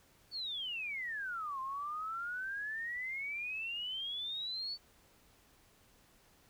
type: exponential two-way sweep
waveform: sine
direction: down then up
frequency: 4538 to 1043 to 4538 Hz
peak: -37 dBFS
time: 0.31-4.78 s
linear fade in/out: 50 ms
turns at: 1.6 s
effects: pink hiss -66 dBFS RMS until 6.49 s